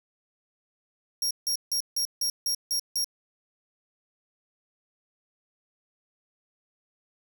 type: tone bursts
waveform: sawtooth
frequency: 5588 Hz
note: F8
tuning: in tune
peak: -22 dBFS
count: 8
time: 1.22-3.044 s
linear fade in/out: 2 ms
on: 88 ms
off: 160 ms
effects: none

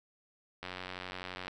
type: click train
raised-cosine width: 0.3 ms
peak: -24 dBFS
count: 79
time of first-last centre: 0.63-1.481 s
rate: 91.7 Hz
effects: none

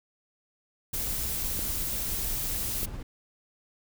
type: noise with tremolo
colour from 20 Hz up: brown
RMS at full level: -36 dBFS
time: 0.93-3.03 s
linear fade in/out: 5 ms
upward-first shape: sine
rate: 16 Hz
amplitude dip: 25%
type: noise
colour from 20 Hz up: blue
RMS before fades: -32 dBFS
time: 0.93-2.86 s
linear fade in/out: 10 ms
type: clicks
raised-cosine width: 2 ms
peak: -25 dBFS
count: 2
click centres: 1.592 / 2.831 s
effects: none

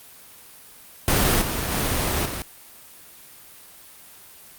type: noise with level steps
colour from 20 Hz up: pink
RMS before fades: -19 / -26 / -23 / -29 dBFS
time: 1.08-2.42 s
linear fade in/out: 0 ms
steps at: 1.41 / 1.71 / 2.25 s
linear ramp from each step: 10 ms
effects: white hiss -46 dBFS RMS until 4.58 s + Opus 32 kbps

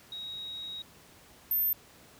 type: tone pair in turn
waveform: sine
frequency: 3797 / 13329 Hz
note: A#7 / G#9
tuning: +31 / +5 cents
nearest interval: octave + minor seventh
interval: 2174 cents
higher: second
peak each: -37 / -25 dBFS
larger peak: second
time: 0.12-0.82 / 1.51-1.73 s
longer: first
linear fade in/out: 2 ms
effects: pink hiss -56 dBFS RMS until 2.19 s + high-pass 60 Hz 12 dB/octave

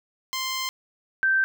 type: tone pair in turn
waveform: 10% pulse / sine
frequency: 1046.5 / 1558.5 Hz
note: C6 / G6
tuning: 0 / -11 cents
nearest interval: perfect fifth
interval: 689 cents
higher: second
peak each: -18 dBFS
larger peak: neither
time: 0.33-0.69 / 1.23-1.44 s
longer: first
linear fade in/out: 0 ms
effects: none

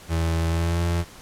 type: tone with pitch glide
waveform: 35% pulse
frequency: 82.41 to 85.51 Hz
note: E2 to F2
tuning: 0 to -36 cents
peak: -19 dBFS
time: 0.08-1.05 s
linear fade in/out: 50 ms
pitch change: +64 cents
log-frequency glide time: 0.47-0.81 s
effects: pink hiss -45 dBFS RMS until 1.21 s + low-pass 12000 Hz 12 dB/octave

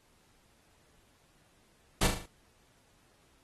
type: noise with echo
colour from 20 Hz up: pink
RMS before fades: -27 dBFS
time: 2.01-2.07 s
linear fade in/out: 5 ms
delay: 38 ms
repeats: 5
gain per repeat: -5 dB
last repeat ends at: 2.26 s
effects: pink hiss -67 dBFS RMS until 3.43 s + AAC 32 kbps

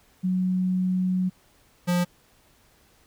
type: tone pair in turn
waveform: sine / square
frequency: 184.3 / 176.69 Hz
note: F#3 / F3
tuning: -7 / +20 cents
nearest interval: minor second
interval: 73 cents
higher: first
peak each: -21 dBFS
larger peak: neither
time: 0.23-1.3 / 1.87-2.05 s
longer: first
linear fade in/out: 20 ms
effects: pink hiss -60 dBFS RMS until 3.06 s

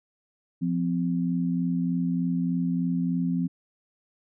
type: tone pair together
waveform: sine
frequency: 174.1 / 257.4 Hz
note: F3 / C4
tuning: -5 / -28 cents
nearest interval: perfect fifth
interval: 677 cents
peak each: -25 / -27 dBFS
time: 0.61-3.48 s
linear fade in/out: 20 ms
effects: none

